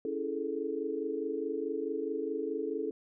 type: chord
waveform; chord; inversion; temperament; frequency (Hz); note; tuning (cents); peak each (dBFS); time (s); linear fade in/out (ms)
sine; A major seventh; first; equal with one note detuned; 279.3 / 329.6 / 415.3 / 440; C#4 / E4 / G#4 / A4; +13 / 0 / 0 / 0; -39 / -38 / -38 / -35; 0.05-2.91; 2
effects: none